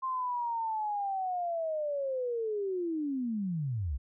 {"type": "linear sweep", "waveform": "sine", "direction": "down", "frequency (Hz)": [1057, 58.27], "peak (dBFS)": -30, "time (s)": [0.02, 3.98], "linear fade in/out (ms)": 20, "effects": []}